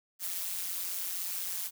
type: noise with amplitude modulation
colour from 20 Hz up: blue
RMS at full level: -32 dBFS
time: 0.19-1.71 s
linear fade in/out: 50 ms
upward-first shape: sine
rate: 182 Hz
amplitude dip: 85%
effects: none